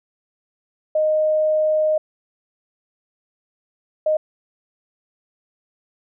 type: tone bursts at uneven times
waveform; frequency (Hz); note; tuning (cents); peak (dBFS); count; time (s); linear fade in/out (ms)
sine; 619; D#5; -9; -15; 2; 0.95-1.98 / 4.06-4.17; 5
effects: none